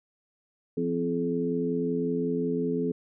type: harmonic tone with a mistuned harmonic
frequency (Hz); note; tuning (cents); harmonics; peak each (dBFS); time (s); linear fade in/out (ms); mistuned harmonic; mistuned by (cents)
85.5; F2; -36; 2 / 3 / 4 / 5; -32 / -29 / -36 / -29; 0.77-2.92; 5; 4; -26
effects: none